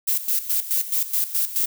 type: noise with tremolo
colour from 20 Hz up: violet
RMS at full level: -21 dBFS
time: 0.07-1.66 s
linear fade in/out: 10 ms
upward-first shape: square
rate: 4.7 Hz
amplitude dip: 75%
effects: none